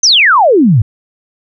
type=exponential sweep; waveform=sine; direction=down; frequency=6380 to 97 Hz; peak=-4 dBFS; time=0.03-0.82 s; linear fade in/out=5 ms; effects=none